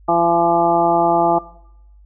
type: harmonic tone with a mistuned harmonic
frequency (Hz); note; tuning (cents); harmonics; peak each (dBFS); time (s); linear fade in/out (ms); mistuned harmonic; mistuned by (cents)
170; F3; -46; 1 / 2 / 3 / 4 / 5 / 6 / 7; -27 / -20 / -27 / -17 / -17 / -28 / -21; 0.08-1.39; 10; 6; +15
effects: noise-tail reverb RT60 0.8 s tail -19 dB re dry + added 50 Hz sine -43 dBFS peak until 2.05 s